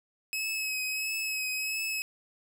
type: tone with vibrato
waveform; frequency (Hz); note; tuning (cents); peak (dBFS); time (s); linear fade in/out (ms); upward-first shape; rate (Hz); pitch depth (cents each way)
sawtooth; 2564; E7; -49; -27; 0.33-2.02; 0; triangle; 1.5; 31
effects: none